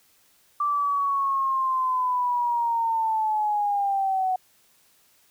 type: linear sweep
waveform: sine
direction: down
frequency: 1174.7 to 740 Hz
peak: -21 dBFS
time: 0.6-4.36 s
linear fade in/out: 5 ms
effects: white hiss -61 dBFS RMS until 5.3 s